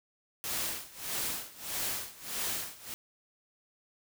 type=noise with tremolo; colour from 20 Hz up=white; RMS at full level=-33 dBFS; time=0.44-2.94 s; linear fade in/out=0 ms; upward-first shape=sine; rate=1.6 Hz; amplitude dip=90%; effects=none